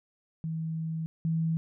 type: tone pair in turn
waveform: sine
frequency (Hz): 161.2 / 162.6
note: E3 / E3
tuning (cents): -38 / -23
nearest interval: unison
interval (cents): 15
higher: second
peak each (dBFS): -30 / -25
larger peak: second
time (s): 0.44-1.06 / 1.25-1.57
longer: first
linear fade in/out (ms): 0
effects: none